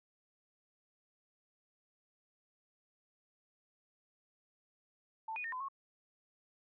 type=tone with pitch steps; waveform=sine; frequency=886 / 2468 / 1830 / 1017 / 1093 Hz; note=A5 / D#7 / A#6 / C6 / C#6; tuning=+12 / -15 / -32 / -50 / -25 cents; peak=-38 dBFS; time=5.28-5.685 s; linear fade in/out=5 ms; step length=81 ms; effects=none